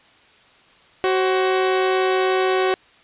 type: tone pair together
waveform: sawtooth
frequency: 375.2 / 534.5 Hz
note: F#4 / C5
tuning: +24 / +37 cents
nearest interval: tritone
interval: 613 cents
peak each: -13 / -23 dBFS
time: 1.04-2.74 s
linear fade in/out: 0 ms
effects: white hiss -52 dBFS RMS until 3.03 s + resampled to 8000 Hz